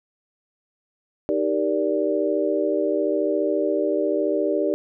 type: chord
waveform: sine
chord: Eb major seventh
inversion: none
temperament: equal with one note detuned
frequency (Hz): 311.1 / 392 / 466.2 / 583.6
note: Eb4 / G4 / Bb4 / D5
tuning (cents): 0 / 0 / 0 / -11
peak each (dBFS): -25 / -24 / -27 / -24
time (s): 1.29-4.74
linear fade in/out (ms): 0
effects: none